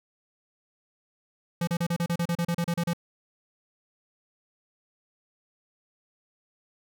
square tone bursts, 171.1 Hz, F3, 35 cents flat, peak -25 dBFS, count 14, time 1.61-2.934 s, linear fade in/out 5 ms, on 63 ms, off 34 ms, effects none

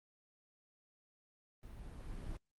brown noise with level ramp, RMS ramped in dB -51 to -43 dBFS, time 1.63-2.37 s, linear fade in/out 2 ms, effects Opus 32 kbps

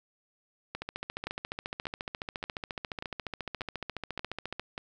two click trains, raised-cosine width 0.3 ms, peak -20 / -19 dBFS, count 7 / 56, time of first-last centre 1.27-4.779 / 0.75-4.596 s, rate 1.71 / 14.3 Hz, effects none

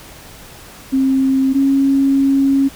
sine tone pair in turn, 266.4 / 273.4 Hz, C4 / C#4, +31 / -24 cents, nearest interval unison, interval 45 cents, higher second, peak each -11 / -10 dBFS, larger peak second, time 0.92-1.54 / 1.54-2.69 s, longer second, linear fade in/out 20 ms, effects pink hiss -38 dBFS RMS until 2.75 s

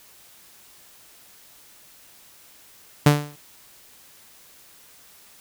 sawtooth tone with exponential decay, 146.83 Hz, D3, in tune, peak -6 dBFS, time 3.06-3.36 s, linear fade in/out 5 ms, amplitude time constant 64 ms, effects white hiss -51 dBFS RMS until 5.4 s

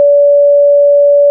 sine tone, 574 Hz, D5, 40 cents flat, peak -3 dBFS, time 0-1.3 s, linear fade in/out 0 ms, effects none

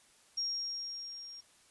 sine tone with level ramp, 5580 Hz, F8, 2 cents flat, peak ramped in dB -31 to -46 dBFS, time 0.37-1.41 s, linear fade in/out 10 ms, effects white hiss -64 dBFS RMS until 1.7 s + resampled to 24000 Hz

